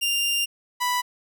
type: tone pair in turn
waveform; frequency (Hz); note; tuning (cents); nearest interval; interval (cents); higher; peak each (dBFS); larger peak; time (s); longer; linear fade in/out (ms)
sawtooth; 2794 / 987.8; F7 / B5; 0 / 0; octave + tritone; 1800; first; -18; neither; 0.01-0.46 / 0.8-1.02; first; 20
effects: none